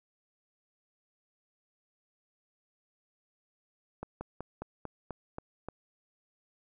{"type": "slowing click train", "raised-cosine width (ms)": 1, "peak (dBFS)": -24, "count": 8, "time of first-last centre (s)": [4.03, 5.686], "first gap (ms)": 180, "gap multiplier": 1.09, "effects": []}